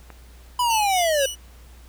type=click; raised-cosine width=0.5 ms; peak=-25 dBFS; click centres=0.103 s
type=linear sweep; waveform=square; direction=down; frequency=1000 to 526 Hz; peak=-19 dBFS; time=0.59-1.26 s; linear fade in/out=5 ms
type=tone with tremolo; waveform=20% pulse; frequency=2944 Hz; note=F#7; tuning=9 cents flat; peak=-19 dBFS; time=0.69-1.36 s; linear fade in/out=20 ms; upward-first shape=triangle; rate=4.1 Hz; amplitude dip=80%
effects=added 60 Hz sine -44 dBFS peak until 1.88 s + pink hiss -53 dBFS RMS until 1.88 s